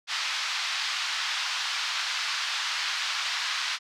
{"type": "band-pass noise", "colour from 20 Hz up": "white", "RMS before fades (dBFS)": -30, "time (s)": [0.07, 3.79], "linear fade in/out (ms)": 50, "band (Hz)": [1000, 4900], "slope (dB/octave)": 24, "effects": []}